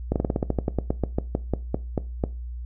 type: slowing click train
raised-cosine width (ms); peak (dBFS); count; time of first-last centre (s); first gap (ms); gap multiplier
2; -9; 19; 0.12-2.238; 38; 1.12
effects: noise-tail reverb RT60 0.3 s tail -19 dB re dry + added 60 Hz sine -31 dBFS peak until 2.65 s